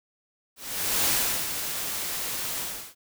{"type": "noise with ADSR envelope", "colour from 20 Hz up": "white", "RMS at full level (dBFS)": -23, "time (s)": [0.56, 2.95], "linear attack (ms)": 510, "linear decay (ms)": 400, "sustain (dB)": -8, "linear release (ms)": 350, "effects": []}